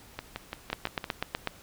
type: two click trains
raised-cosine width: 0.3 ms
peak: -18 / -12 dBFS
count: 6 / 7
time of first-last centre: 0.19-1.042 / 0.73-1.473 s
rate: 5.87 / 8.07 Hz
effects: pink hiss -53 dBFS RMS until 1.62 s